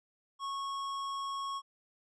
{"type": "tone with tanh clipping", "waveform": "sine", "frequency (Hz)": 1100, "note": "C#6", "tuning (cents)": -14, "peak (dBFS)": -37, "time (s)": [0.39, 1.62], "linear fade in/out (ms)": 50, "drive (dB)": 15, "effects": ["resampled to 22050 Hz"]}